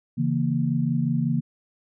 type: chord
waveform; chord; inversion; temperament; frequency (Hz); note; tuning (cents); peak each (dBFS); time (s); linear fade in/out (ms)
sine; A# diminished; first; equal with one note detuned; 138.59 / 164.05 / 233.1; C#3 / E3 / A#3; 0 / -8 / 0; -25; 0.17-1.41; 20
effects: none